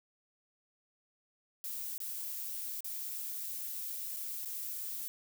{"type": "noise with dropouts", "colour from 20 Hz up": "violet", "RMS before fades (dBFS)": -40, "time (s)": [1.64, 5.08], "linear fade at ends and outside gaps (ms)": 0, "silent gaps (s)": [[1.979, 2.003], [2.806, 2.845], [4.163, 4.168], [4.449, 4.457]], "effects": []}